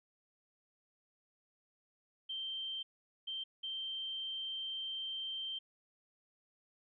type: tone bursts at uneven times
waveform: sine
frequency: 3136 Hz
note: G7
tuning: in tune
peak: -38 dBFS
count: 3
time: 2.29-2.83 / 3.27-3.44 / 3.63-5.59 s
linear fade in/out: 10 ms
effects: none